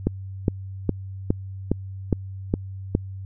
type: click train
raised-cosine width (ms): 3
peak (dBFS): -6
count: 8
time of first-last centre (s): 0.07-2.951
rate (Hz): 2.43
effects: added 96 Hz sine -32 dBFS peak until 3.25 s

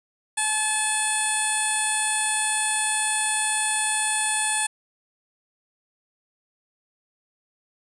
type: tone with low-pass filter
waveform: 15% pulse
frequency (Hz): 862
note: A5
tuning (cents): -36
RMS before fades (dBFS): -24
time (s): 0.37-4.67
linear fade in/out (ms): 10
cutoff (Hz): 9200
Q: 8.6
effects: none

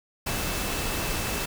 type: tone in noise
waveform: sine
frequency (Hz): 2636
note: E7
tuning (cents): -1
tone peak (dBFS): -39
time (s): 0.26-1.46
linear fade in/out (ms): 10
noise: pink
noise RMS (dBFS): -29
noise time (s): 0.26-1.46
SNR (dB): -13
effects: none

